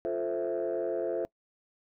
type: chord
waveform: sine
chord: F major seventh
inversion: none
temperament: equal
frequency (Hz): 349.2 / 440 / 523.3 / 659.3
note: F4 / A4 / C5 / E5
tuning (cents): 0 / 0 / 0 / 0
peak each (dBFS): -33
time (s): 0.05-1.25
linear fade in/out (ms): 0
effects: noise-tail reverb RT60 0.1 s tail -25 dB re dry + tanh soft clip ceiling -23 dBFS